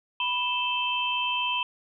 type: tone cluster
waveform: sine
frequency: 985 / 2632 / 3118 Hz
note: B5 / E7 / G7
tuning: -5 / -3 / -10 cents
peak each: -29 dBFS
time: 0.2-1.63 s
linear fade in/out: 2 ms
effects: none